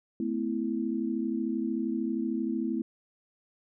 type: chord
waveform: sine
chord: A suspended second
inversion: none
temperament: equal with one note detuned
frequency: 220 / 253 / 329.6 Hz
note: A3 / B3 / E4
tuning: 0 / +42 / 0 cents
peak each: -32 dBFS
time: 0.2-2.82 s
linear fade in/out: 2 ms
effects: none